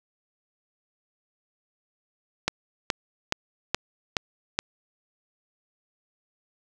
click train, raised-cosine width 0.2 ms, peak -5 dBFS, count 6, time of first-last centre 2.48-4.59 s, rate 2.37 Hz, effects none

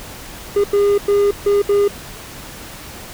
triangle tone bursts at uneven times, 405.8 Hz, G#4, 40 cents flat, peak -9 dBFS, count 5, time 0.56-0.64 / 0.73-0.98 / 1.08-1.31 / 1.46-1.62 / 1.69-1.88 s, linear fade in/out 5 ms, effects pink hiss -34 dBFS RMS until 3.13 s

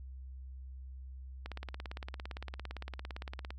click train, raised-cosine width 0.3 ms, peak -26 dBFS, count 37, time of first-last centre 1.46-3.505 s, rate 17.6 Hz, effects added 65 Hz sine -44 dBFS peak until 3.58 s

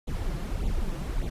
brown noise with flanger, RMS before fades -29 dBFS, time 0.07-1.3 s, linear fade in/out 10 ms, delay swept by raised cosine 0.28 to 5.98 ms, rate 1.7 Hz, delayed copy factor +0.8, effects resampled to 32000 Hz

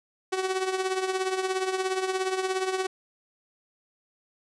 sawtooth tone with tremolo, 376.7 Hz, F#4, 31 cents sharp, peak -19 dBFS, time 0.32-2.87 s, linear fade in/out 10 ms, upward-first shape triangle, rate 17 Hz, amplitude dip 70%, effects resampled to 22050 Hz

